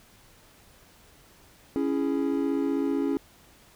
triangle chord, C# minor, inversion none, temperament just, 277.2 / 332.6 / 415.8 Hz, C#4 / E4 / G#4, 0 / +16 / +2 cents, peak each -24 / -28 / -29 dBFS, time 1.76-3.17 s, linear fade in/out 0 ms, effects pink hiss -56 dBFS RMS until 3.75 s

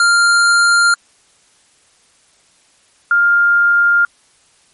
square / sine tone pair in turn, 1396.9 / 1403.2 Hz, F6 / F6, 0 / +8 cents, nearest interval unison, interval 8 cents, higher second, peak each -9 / -8 dBFS, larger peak second, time 0-0.94 / 3.11-4.05 s, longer neither, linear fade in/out 2 ms, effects white hiss -53 dBFS RMS until 4.73 s + MP3 48 kbps

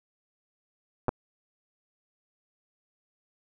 clicks, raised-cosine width 1 ms, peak -12 dBFS, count 2, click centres 1.083 / 1.091 s, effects none

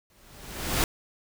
pink noise with exponential growth, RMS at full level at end -22 dBFS, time 0.1-0.84 s, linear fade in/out 1 ms, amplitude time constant 160 ms, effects none

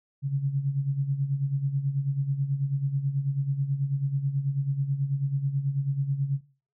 sine tone with tremolo, 138.59 Hz, C#3, in tune, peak -21 dBFS, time 0.22-6.41 s, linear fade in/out 50 ms, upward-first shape sine, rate 9.2 Hz, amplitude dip 65%, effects noise-tail reverb RT60 0.4 s tail -20 dB re dry

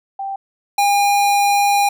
sine / square tone pair in turn, 784 / 809.8 Hz, G5 / G#5, 0 / -44 cents, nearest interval minor second, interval 56 cents, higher second, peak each -22 / -13 dBFS, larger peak second, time 0.19-0.36 / 0.78-1.89 s, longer second, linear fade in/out 5 ms, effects none

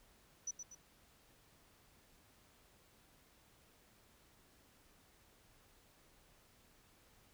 sine tone with echo, 5950 Hz, F#8, 9 cents sharp, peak -38 dBFS, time 0.47-0.51 s, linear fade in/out 5 ms, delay 120 ms, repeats 2, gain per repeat -7 dB, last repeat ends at 0.75 s, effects pink hiss -68 dBFS RMS until 7.33 s

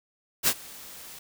white noise with ADSR envelope, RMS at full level -20 dBFS, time 0.43-1.19 s, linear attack 45 ms, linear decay 59 ms, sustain -24 dB, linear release 5 ms, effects none

